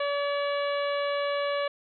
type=harmonic tone; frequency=571 Hz; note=D5; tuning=49 cents flat; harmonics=1 / 2 / 3 / 4 / 5 / 6 / 7; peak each=-27 / -33 / -37 / -39 / -41 / -43 / -44 dBFS; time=0-1.68 s; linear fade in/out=5 ms; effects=none